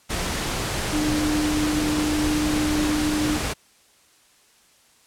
sine tone in noise, 302.3 Hz, D#4, 50 cents flat, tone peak -21 dBFS, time 0.92-3.38 s, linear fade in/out 20 ms, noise pink, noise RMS -26 dBFS, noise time 0.09-3.54 s, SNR +2 dB, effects white hiss -57 dBFS RMS until 5.06 s + low-pass 10000 Hz 12 dB/octave

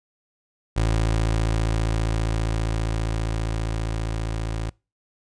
25% pulse tone with level ramp, 55 Hz, A1, in tune, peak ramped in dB -15 to -22 dBFS, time 0.76-4.7 s, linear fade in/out 10 ms, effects noise-tail reverb RT60 0.3 s tail -26 dB re dry + resampled to 22050 Hz

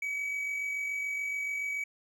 triangle tone with amplitude modulation, 2275 Hz, C#7, 44 cents sharp, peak -28 dBFS, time 0.02-1.84 s, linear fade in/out 5 ms, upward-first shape sine, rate 47 Hz, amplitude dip 35%, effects none

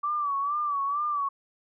sine tone with vibrato, 1154 Hz, D6, 31 cents flat, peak -25 dBFS, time 0.03-1.29 s, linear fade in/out 10 ms, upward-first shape sine, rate 2.2 Hz, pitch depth 74 cents each way, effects none

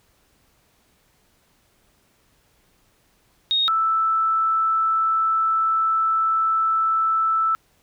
sine tone pair in turn, 3729 / 1319.2 Hz, A#7 / E6, 0 / +1 cents, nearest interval octave + tritone, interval 1799 cents, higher first, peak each -17 / -17 dBFS, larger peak neither, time 3.51-3.68 / 3.68-7.55 s, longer second, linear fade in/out 0 ms, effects pink hiss -62 dBFS RMS until 7.82 s

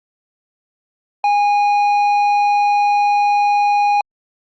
sine tone with tanh clipping, 821 Hz, G#5, 20 cents flat, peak -13 dBFS, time 1.24-4.01 s, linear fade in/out 2 ms, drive 8 dB, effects Opus 48 kbps

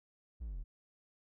triangle linear sweep, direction down, 63.9 to 34.78 Hz, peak -37 dBFS, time 0.4-0.64 s, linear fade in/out 20 ms, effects none

